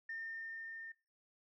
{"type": "tone with level ramp", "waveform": "sine", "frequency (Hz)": 1813, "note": "A#6", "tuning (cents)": -49, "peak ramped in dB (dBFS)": [-40, -46], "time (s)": [0.09, 0.92], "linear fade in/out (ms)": 5, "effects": ["noise-tail reverb RT60 0.3 s tail -22 dB re dry", "tanh soft clip ceiling -36 dBFS"]}